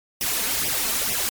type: noise with flanger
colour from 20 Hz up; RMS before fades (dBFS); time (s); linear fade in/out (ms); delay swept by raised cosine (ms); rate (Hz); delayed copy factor
white; -24; 0.21-1.29; 0; 0.34 to 4.64; 2.2; +0.8
effects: MP3 96 kbps